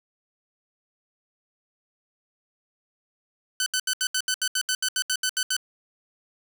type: tone bursts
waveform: 10% pulse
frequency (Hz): 1511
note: F#6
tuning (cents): +36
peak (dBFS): -14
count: 15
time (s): 3.6-5.566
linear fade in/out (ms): 2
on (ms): 62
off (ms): 74
effects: 8-bit